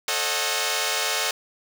5% pulse chord, D# half-diminished seventh, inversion second, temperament equal with one note detuned, 440 / 540.5 / 622.3 / 740 Hz, A4 / C#5 / D#5 / F#5, 0 / -44 / 0 / 0 cents, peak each -17 dBFS, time 0.08-1.31 s, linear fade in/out 2 ms, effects none

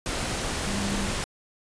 sine tone in noise, 199.4 Hz, G3, 30 cents sharp, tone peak -30 dBFS, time 0.66-1.1 s, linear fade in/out 0 ms, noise pink, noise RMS -29 dBFS, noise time 0.06-1.24 s, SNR -4 dB, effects resampled to 22050 Hz

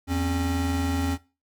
square tone pair together, 83.78 / 271.9 Hz, E2 / C#4, +29 / -33 cents, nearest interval octave + minor sixth, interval 2038 cents, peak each -27 dBFS, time 0.07-1.18 s, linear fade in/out 50 ms, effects noise-tail reverb RT60 0.3 s tail -19 dB re dry

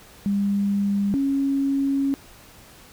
sine tone pair in turn, 200.6 / 275.3 Hz, G3 / C#4, +40 / -12 cents, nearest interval perfect fourth, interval 548 cents, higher second, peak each -19 dBFS, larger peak neither, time 0.26-1.14 / 1.14-2.14 s, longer second, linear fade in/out 0 ms, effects pink hiss -48 dBFS RMS until 2.92 s

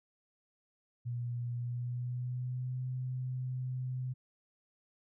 sine tone with pitch glide, 120.5 to 127.67 Hz, B2 to C3, -42 to -42 cents, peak -34 dBFS, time 1.05-4.14 s, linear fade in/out 20 ms, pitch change +100 cents, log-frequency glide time 1.56-2.83 s, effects none

